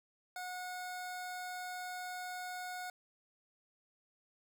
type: tone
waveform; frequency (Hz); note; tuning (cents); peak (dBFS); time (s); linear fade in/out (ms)
25% pulse; 728; F#5; -28; -37; 0.36-2.9; 2
effects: none